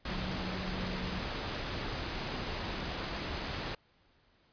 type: tone in noise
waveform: sine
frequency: 184.6 Hz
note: F#3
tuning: 4 cents flat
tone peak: -39 dBFS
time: 0.11-1.19 s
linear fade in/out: 5 ms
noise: pink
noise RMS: -37 dBFS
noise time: 0.05-3.75 s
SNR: -5 dB
effects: pink hiss -68 dBFS RMS until 4.52 s + resampled to 11025 Hz